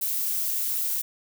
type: noise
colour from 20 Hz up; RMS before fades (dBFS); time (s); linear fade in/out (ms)
violet; -27; 0.01-1.02; 10
effects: none